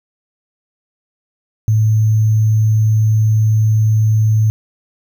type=tone with sample-and-hold; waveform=sine; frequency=109 Hz; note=A2; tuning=16 cents flat; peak=-9 dBFS; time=1.68-4.5 s; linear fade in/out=0 ms; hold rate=6300 Hz; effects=none